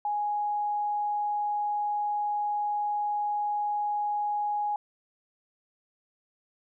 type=tone; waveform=sine; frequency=830.6 Hz; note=G#5; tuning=in tune; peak=-26 dBFS; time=0.05-4.76 s; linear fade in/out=2 ms; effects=none